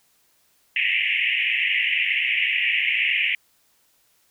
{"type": "band-pass noise", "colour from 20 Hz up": "white", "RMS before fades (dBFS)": -22, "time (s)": [0.76, 3.35], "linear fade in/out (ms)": 2, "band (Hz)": [1900, 2900], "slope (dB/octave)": 96, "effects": ["white hiss -63 dBFS RMS until 4.3 s"]}